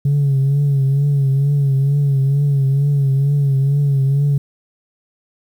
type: tone with vibrato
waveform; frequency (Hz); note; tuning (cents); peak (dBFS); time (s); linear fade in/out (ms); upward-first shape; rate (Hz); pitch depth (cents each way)
sine; 139.4; C#3; +10; -10; 0.05-4.38; 5; triangle; 2.2; 67
effects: tanh soft clip ceiling -10 dBFS + 8-bit